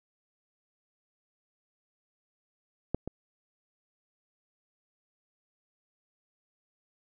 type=clicks; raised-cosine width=2 ms; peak=-14 / -22 dBFS; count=2; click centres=2.946 / 3.076 s; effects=none